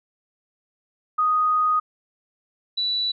sine tone pair in turn, 1244.5 / 3951 Hz, D#6 / B7, 0 / 0 cents, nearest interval octave + minor sixth, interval 2000 cents, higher second, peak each -17 / -21 dBFS, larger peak first, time 1.18-1.8 / 2.77-3.12 s, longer first, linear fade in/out 10 ms, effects none

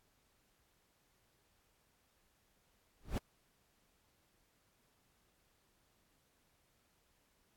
brown noise with exponential growth, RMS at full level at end -30 dBFS, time 3-3.18 s, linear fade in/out 1 ms, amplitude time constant 38 ms, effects pink hiss -75 dBFS RMS until 7.56 s + AAC 64 kbps

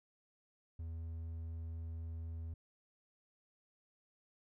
triangle tone, 82 Hz, E2, 9 cents flat, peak -39 dBFS, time 0.79-2.54 s, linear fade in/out 5 ms, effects none

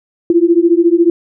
sine beating tone pair, 333.8 / 347.8 Hz, E4 / F4, +22 / -7 cents, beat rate 14 Hz, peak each -10 dBFS, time 0.3-1.1 s, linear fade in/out 2 ms, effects none

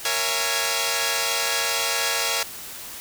5% pulse chord, A# half-diminished seventh, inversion none, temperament equal with one note detuned, 466.2 / 554.4 / 671.9 / 830.6 Hz, A#4 / C#5 / E5 / G#5, 0 / 0 / +33 / 0 cents, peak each -16 dBFS, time 0.05-2.43 s, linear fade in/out 2 ms, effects white hiss -37 dBFS RMS until 3 s

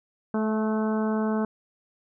harmonic tone with a mistuned harmonic, 216.9 Hz, A3, 25 cents flat, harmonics 1 / 2 / 3 / 4 / 5 / 6 / 7, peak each -24 / -30 / -34 / -36 / -38 / -40 / -41 dBFS, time 0.34-1.45 s, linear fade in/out 2 ms, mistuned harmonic 3, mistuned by +16 cents, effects none

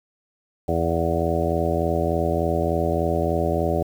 harmonic tone with a mistuned harmonic, 83.4 Hz, E2, 21 cents sharp, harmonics 1 / 2 / 3 / 4 / 5 / 6 / 7 / 8 / 9, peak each -26 / -28 / -31 / -28 / -27 / -32 / -26 / -32 / -29 dBFS, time 0.68-3.83 s, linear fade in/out 5 ms, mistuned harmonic 9, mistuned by -31 cents, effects 8-bit

